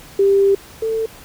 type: tone pair in turn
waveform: sine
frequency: 394.9 / 445.8 Hz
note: G4 / A4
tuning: +13 / +23 cents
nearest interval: major second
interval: 210 cents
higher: second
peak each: -10 / -17 dBFS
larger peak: first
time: 0.19-0.55 / 0.82-1.06 s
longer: first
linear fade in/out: 5 ms
effects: pink hiss -41 dBFS RMS until 1.24 s